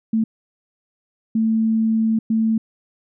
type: tone bursts at uneven times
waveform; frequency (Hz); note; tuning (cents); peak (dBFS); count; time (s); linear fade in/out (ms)
sine; 222.4; A3; +19; -15; 3; 0.13-0.24 / 1.35-2.19 / 2.3-2.58; 5
effects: none